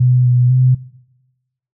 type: tone with pitch steps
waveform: sine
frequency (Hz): 125.5 / 123.8 / 127.9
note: B2 / B2 / C3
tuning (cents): +28 / +5 / -39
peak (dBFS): -8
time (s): 0-0.75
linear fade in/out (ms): 10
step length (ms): 250
effects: noise-tail reverb RT60 1.0 s tail -20 dB re dry